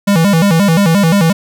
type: tone with vibrato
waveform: square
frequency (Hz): 181.5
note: F#3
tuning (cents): -33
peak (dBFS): -8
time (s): 0.07-1.33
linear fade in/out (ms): 10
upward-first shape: square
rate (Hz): 5.7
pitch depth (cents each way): 180
effects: none